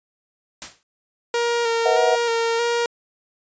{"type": "noise with exponential decay", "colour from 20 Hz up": "white", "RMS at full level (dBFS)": -28, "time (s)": [0.62, 0.83], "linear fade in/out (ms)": 0, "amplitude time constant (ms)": 44}
{"type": "tone with vibrato", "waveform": "sawtooth", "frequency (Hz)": 466.2, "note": "A#4", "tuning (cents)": 0, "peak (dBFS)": -15, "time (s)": [1.34, 2.86], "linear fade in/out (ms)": 2, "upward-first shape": "square", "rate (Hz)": 1.6, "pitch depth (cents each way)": 22}
{"type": "chord", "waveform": "sine", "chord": "B suspended fourth", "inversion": "none", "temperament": "equal with one note detuned", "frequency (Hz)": [493.9, 642.7, 740], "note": ["B4", "E5", "F#5"], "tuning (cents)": [0, -44, 0], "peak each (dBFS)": -21, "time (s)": [1.85, 2.16], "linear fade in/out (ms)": 10}
{"effects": ["resampled to 16000 Hz"]}